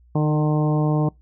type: harmonic tone with a mistuned harmonic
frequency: 151.5 Hz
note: D#3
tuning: 46 cents flat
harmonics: 1 / 2 / 3 / 4 / 5 / 6 / 7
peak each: -18 / -24 / -28 / -30 / -32 / -34 / -35 dBFS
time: 0.15-1.09 s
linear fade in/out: 5 ms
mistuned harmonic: 2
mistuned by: +15 cents
effects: noise-tail reverb RT60 0.2 s tail -25 dB re dry + added 60 Hz sine -50 dBFS peak until 1.21 s